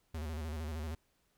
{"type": "tone with vibrato", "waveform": "square", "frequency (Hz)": 77.78, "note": "D#2", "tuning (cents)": 0, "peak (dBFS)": -38, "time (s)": [0.14, 0.95], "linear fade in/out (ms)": 5, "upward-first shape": "square", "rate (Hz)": 13, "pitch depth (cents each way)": 74, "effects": ["pink hiss -75 dBFS RMS until 1.37 s"]}